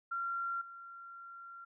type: tone with level steps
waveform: sine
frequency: 1375 Hz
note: F6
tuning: 27 cents flat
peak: -34 / -47 dBFS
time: 0.11-1.65 s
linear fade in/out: 10 ms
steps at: 0.61 s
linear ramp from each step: 5 ms
effects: none